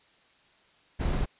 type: noise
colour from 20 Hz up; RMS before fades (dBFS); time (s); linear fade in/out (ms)
brown; -27; 0.99-1.26; 20
effects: white hiss -62 dBFS RMS until 1.39 s + resampled to 8000 Hz